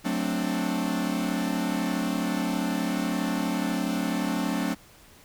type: chord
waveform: 45% pulse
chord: D dominant seventh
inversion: first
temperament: equal with one note detuned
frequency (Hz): 183.19 / 220 / 261.6 / 293.7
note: F#3 / A3 / C4 / D4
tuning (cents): -17 / 0 / 0 / 0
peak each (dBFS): -31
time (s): 0.04-4.75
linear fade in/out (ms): 20
effects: pink hiss -53 dBFS RMS until 5.24 s